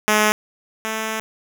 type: tone pair in turn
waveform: 5% pulse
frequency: 212.8 / 219.9 Hz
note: G#3 / A3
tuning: +42 / -1 cents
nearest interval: minor second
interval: 57 cents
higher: second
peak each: -3 / -12 dBFS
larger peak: first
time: 0.08-0.32 / 0.85-1.2 s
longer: second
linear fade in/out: 0 ms
effects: none